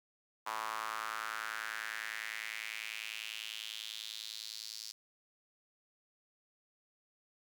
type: tone with high-pass filter sweep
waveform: sawtooth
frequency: 110 Hz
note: A2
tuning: in tune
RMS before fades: -42 dBFS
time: 0.46-4.92 s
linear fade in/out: 10 ms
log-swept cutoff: 1000 to 4900 Hz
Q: 3.6
effects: none